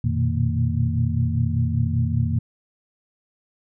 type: tone cluster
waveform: sine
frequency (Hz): 88 / 118 / 123.1 / 155.9 / 229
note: F2 / A#2 / B2 / D#3 / A#3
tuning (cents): +14 / +22 / -5 / +4 / -31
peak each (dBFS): -24 / -23 / -25 / -28 / -28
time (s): 0.04-2.39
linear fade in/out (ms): 5
effects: none